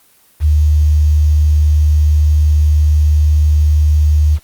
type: tone with quantisation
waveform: sine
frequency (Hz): 75.5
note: D2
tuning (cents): +48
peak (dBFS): -7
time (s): 0.4-4.39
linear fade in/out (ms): 50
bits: 6
effects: white hiss -50 dBFS RMS until 4.43 s + Opus 24 kbps